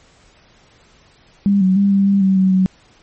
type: tone with pitch steps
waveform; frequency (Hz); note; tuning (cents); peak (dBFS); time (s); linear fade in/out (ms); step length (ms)
sine; 200.1 / 187.3 / 199.4 / 196.9 / 198.2 / 191.5 / 188.8 / 187.3; G3 / F#3 / G3 / G3 / G3 / G3 / F#3 / F#3; +36 / +21 / +30 / +8 / +19 / -40 / +35 / +21; -10; 1.46-2.66; 0; 150
effects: pink hiss -51 dBFS RMS until 3.02 s + MP3 32 kbps